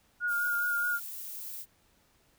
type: tone with vibrato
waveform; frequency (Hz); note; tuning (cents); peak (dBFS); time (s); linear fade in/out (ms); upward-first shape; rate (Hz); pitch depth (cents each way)
sine; 1427; F6; +37; -27; 0.2-1; 50; sine; 4.8; 23
type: noise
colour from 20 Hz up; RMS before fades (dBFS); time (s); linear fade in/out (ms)
violet; -41; 0.27-1.66; 50
effects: pink hiss -67 dBFS RMS until 2.38 s